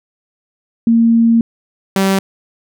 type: tone pair in turn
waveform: sine / sawtooth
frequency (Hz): 230 / 193.41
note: A#3 / G3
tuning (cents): -23 / -23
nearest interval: minor third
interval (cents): 300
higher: first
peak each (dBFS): -7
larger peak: neither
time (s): 0.87-1.41 / 1.96-2.19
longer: first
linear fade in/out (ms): 2
effects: none